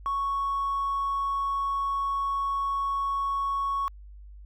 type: tone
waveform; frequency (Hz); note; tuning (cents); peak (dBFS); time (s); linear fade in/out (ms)
triangle; 1108.7; C#6; 0; -22; 0.06-3.88; 0
effects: tanh soft clip ceiling -22 dBFS + added 50 Hz sine -43 dBFS peak until 4.45 s